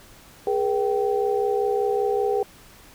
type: tone cluster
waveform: sine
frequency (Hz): 414.5 / 479.7 / 775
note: G#4 / A#4 / G5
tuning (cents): -3 / +50 / -20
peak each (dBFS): -22 / -25 / -27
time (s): 0.47-2.43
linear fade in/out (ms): 2
effects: pink hiss -49 dBFS RMS until 2.94 s